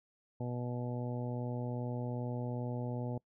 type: harmonic tone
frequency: 122.5 Hz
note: B2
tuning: 14 cents flat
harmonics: 1 / 2 / 3 / 4 / 5 / 6 / 7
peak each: -37 / -41 / -47 / -45 / -47 / -53 / -50 dBFS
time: 0.4-3.18 s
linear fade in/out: 5 ms
effects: noise-tail reverb RT60 0.1 s tail -24 dB re dry